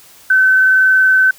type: tone with frequency modulation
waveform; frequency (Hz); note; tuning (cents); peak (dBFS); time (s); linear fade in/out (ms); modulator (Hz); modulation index
sine; 1527; G6; -46; -7; 0.3-1.31; 5; 21.2; 0.39
effects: white hiss -43 dBFS RMS until 1.38 s